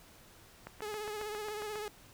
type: click train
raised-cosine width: 0.5 ms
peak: -28 dBFS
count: 9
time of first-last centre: 0.67-1.757 s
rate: 7.36 Hz
type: tone with vibrato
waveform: sawtooth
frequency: 422.7 Hz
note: G#4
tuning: 31 cents sharp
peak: -34 dBFS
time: 0.82-1.88 s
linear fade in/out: 0 ms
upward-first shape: sine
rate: 16 Hz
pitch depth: 42 cents each way
effects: pink hiss -58 dBFS RMS until 2.13 s